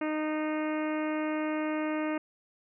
harmonic tone, 308 Hz, D#4, 17 cents flat, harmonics 1 / 2 / 3 / 4 / 5 / 6 / 7 / 8 / 9, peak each -30 / -35 / -41 / -41 / -44 / -45 / -44 / -47 / -50 dBFS, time 0.01-2.18 s, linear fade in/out 5 ms, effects none

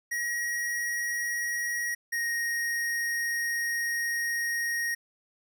square tone pair in turn, 1899 / 1870.7 Hz, A#6 / A#6, +32 / +6 cents, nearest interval unison, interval 26 cents, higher first, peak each -29 / -28 dBFS, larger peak second, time 0.11-1.95 / 2.12-4.95 s, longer second, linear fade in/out 10 ms, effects none

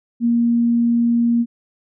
sine tone, 235.3 Hz, A#3, 16 cents sharp, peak -13 dBFS, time 0.2-1.46 s, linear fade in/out 50 ms, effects none

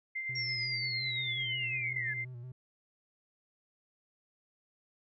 sine tone with tremolo, 2089 Hz, C7, 3 cents flat, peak -33 dBFS, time 0.15-2.25 s, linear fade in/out 10 ms, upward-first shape sine, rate 8.9 Hz, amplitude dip 40%
triangle tone with vibrato, 123.47 Hz, B2, in tune, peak -40 dBFS, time 0.29-2.52 s, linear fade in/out 5 ms, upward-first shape square, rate 5.6 Hz, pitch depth 50 cents each way
sine linear sweep, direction down, 5588 to 1661.2 Hz, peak -35 dBFS, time 0.35-2.14 s, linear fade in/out 10 ms
effects none

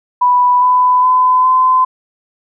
sine tone with pitch steps, 987.8 / 999.9 / 1012.1 / 1024.4 Hz, B5 / B5 / B5 / C6, 0 / +21 / +42 / -37 cents, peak -7 dBFS, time 0.21-1.85 s, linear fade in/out 10 ms, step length 410 ms, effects none

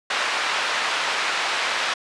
pink band-pass noise, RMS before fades -24 dBFS, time 0.1-1.94 s, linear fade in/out 5 ms, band 1000 to 3700 Hz, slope 12 dB/octave, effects resampled to 22050 Hz

